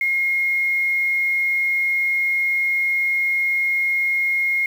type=tone with quantisation; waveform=sine; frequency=2146 Hz; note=C7; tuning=43 cents sharp; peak=-17 dBFS; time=0.01-4.66 s; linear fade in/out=2 ms; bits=7; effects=none